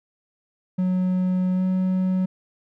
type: tone with pitch glide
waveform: triangle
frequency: 183.8 to 185.94 Hz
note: F#3 to F#3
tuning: -11 to +9 cents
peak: -17 dBFS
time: 0.78-2.26 s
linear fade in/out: 10 ms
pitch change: +20 cents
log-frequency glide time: 1.54-1.63 s
effects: none